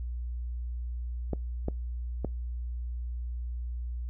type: clicks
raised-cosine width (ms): 2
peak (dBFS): -17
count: 3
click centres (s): 1.333 / 1.684 / 2.247
effects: noise-tail reverb RT60 0.2 s tail -24 dB re dry + added 60 Hz sine -32 dBFS peak until 4.09 s